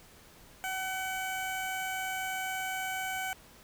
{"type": "tone with notch filter", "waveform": "15% pulse", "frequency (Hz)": 756, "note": "F#5", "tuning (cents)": 37, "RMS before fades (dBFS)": -35, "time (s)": [0.64, 3.33], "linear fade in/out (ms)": 0, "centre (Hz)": 3900, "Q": 2, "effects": ["pink hiss -56 dBFS RMS until 3.63 s"]}